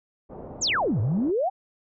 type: low-pass noise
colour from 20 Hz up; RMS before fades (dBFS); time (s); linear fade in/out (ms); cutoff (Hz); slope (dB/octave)
white; -40; 0.29-1.32; 20; 690; 24
type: exponential two-way sweep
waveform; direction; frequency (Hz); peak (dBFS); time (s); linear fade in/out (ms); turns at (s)
sine; down then up; 7820 to 98 to 815; -21; 0.61-1.5; 20; 1
effects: none